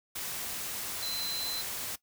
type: tone in noise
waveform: sine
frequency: 4059 Hz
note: B7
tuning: 47 cents sharp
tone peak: -34 dBFS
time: 1.02-1.62 s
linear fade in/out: 10 ms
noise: white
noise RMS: -37 dBFS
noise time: 0.15-1.96 s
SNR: 0 dB
effects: noise-tail reverb RT60 0.1 s tail -18 dB re dry